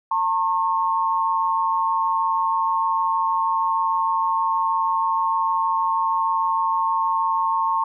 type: tone pair together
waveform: sine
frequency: 903.2 / 1082 Hz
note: A5 / C#6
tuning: +45 / -42 cents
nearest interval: minor third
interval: 313 cents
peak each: -21 dBFS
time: 0.11-7.84 s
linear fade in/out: 5 ms
effects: none